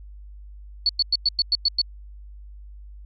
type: tone bursts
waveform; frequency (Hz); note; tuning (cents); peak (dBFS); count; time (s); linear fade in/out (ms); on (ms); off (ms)
sine; 4435; C#8; 0; -16; 8; 0.86-1.816; 2; 32; 100
effects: added 50 Hz sine -39 dBFS peak until 3.05 s